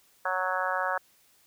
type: harmonic tone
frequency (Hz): 185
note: F#3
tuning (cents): 0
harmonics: 3 / 4 / 5 / 6 / 7 / 8 / 9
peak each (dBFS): -34 / -34 / -34 / -34 / -34 / -34 / -34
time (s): 0.25-0.98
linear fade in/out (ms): 5
effects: white hiss -63 dBFS RMS until 1.46 s